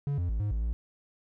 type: tone with pitch steps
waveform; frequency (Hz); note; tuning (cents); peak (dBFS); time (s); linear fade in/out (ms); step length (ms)
triangle; 142 / 87.7 / 54.2 / 103.9 / 54.7 / 57.2; C#3 / F2 / A1 / G#2 / A1 / A#1; +42 / +8 / -25 / +1 / -9 / -32; -25; 0.07-0.73; 0; 110
effects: none